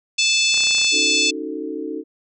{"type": "harmonic tone", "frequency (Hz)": 874, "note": "A5", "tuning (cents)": -12, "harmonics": [3, 4, 5, 6, 7, 8, 9], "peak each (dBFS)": [-19, -21, -23, -25, -26, -27, -28], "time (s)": [0.18, 1.31], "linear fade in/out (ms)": 10}
{"type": "clicks", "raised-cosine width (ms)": 0.5, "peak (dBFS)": -21, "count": 10, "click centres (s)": [0.543, 0.576, 0.606, 0.636, 0.67, 0.709, 0.749, 0.783, 0.815, 0.846]}
{"type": "chord", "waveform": "sine", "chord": "D# half-diminished seventh", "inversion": "third", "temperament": "equal with one note detuned", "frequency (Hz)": [277.2, 311.1, 370, 444.3], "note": ["C#4", "D#4", "F#4", "A4"], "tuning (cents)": [0, 0, 0, 17], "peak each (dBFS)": [-32, -28, -33, -30], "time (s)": [0.91, 2.04], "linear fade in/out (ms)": 50}
{"effects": []}